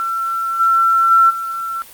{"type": "tone with level steps", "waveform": "sine", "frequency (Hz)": 1348, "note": "E6", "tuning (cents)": 38, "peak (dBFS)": [-17, -10, -7, -20], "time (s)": [0, 1.82], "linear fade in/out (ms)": 0, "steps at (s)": [0.59, 1.1, 1.29], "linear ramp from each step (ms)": 20, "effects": ["white hiss -40 dBFS RMS until 1.93 s", "Opus 48 kbps"]}